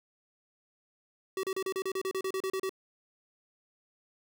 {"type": "tone bursts", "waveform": "square", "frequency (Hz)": 381.2, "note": "G4", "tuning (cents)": -48, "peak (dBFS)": -31, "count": 14, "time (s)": [1.37, 2.694], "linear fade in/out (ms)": 2, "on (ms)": 63, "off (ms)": 34, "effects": []}